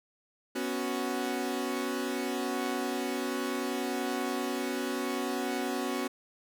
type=chord; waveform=sawtooth; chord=B suspended second; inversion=none; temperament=equal; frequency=246.9 / 277.2 / 370 Hz; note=B3 / C#4 / F#4; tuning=0 / 0 / 0 cents; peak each=-31 / -31 / -31 dBFS; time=0.55-6.08 s; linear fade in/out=10 ms; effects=none